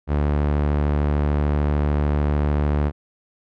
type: tone with low-pass filter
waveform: sawtooth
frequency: 73.42 Hz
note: D2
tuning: in tune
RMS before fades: -20 dBFS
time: 0.07-2.92 s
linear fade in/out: 50 ms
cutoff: 1700 Hz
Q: 0.54
effects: none